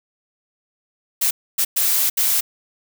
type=noise bursts at uneven times; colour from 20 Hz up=blue; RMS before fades=-18 dBFS; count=4; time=1.21-1.31 / 1.58-1.65 / 1.76-2.1 / 2.17-2.41 s; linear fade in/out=10 ms; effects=none